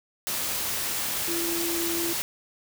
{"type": "tone in noise", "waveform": "sine", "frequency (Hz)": 338.2, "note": "E4", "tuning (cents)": 44, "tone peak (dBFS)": -29, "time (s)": [1.28, 2.13], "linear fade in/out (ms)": 0, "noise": "white", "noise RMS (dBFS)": -29, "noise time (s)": [0.27, 2.22], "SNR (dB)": -3, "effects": []}